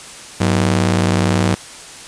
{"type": "ring-modulated tone", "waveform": "sawtooth", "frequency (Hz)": 140.7, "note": "C#3", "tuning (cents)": 26, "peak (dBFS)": -6, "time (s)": [0.4, 1.55], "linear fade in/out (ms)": 10, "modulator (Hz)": 40.6, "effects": ["white hiss -35 dBFS RMS until 2.07 s", "resampled to 22050 Hz"]}